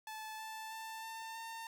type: tone with pitch steps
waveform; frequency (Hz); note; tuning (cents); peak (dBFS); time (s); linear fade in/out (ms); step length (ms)
sawtooth; 870 / 879.1 / 888.3 / 897.6 / 906.9; A5 / A5 / A5 / A5 / A#5; -20 / -2 / +16 / +34 / -48; -40; 0.07-1.67; 2; 320
effects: none